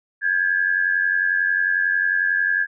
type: tone pair together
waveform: sine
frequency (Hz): 1608.9 / 1700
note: G6 / G#6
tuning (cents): +45 / +40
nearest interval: minor second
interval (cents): 95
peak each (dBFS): -20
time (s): 0.21-2.67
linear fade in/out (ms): 50
effects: none